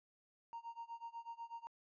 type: tone with tremolo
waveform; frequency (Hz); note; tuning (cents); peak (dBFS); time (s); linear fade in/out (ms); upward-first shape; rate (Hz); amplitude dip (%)
triangle; 928; A#5; -8; -40; 0.53-1.67; 0; sine; 8.1; 95
effects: tanh soft clip ceiling -40 dBFS + resampled to 16000 Hz